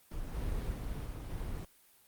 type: noise with level steps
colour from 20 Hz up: brown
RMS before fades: -40 / -36 / -38 / -40 / -38 dBFS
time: 0.11-1.65 s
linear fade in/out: 5 ms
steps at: 0.34 / 0.73 / 1.06 / 1.3 s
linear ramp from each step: 2 ms
effects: white hiss -64 dBFS RMS until 2.07 s + Opus 32 kbps